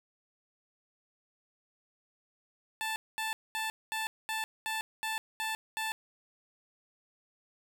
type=tone bursts; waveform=15% pulse; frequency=880 Hz; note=A5; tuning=in tune; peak=-26 dBFS; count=9; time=2.81-5.92 s; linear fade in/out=0 ms; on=150 ms; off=220 ms; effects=none